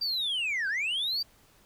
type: linear two-way sweep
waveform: sine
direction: down then up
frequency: 4743 to 1506 to 4743 Hz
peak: -25 dBFS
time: 0.01-1.23 s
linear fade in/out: 10 ms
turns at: 0.68 s
effects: tanh soft clip ceiling -26 dBFS + pink hiss -61 dBFS RMS until 1.65 s